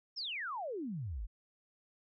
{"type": "exponential sweep", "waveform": "sine", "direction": "down", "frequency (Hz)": [5588, 42.3], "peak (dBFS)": -37, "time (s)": [0.16, 1.27], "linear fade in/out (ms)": 20, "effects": []}